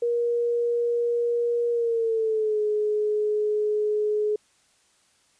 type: tone with pitch glide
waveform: sine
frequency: 474.3 to 422.6 Hz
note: A#4 to G#4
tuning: +30 to +30 cents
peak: -21 dBFS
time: 0.02-4.36 s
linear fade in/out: 5 ms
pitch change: -200 cents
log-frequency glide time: 1.71-2.61 s
effects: white hiss -63 dBFS RMS until 5.39 s + resampled to 22050 Hz